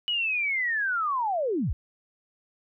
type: linear sweep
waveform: sine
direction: down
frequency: 2960 to 38.19 Hz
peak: -24 dBFS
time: 0.08-1.73 s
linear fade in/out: 0 ms
effects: none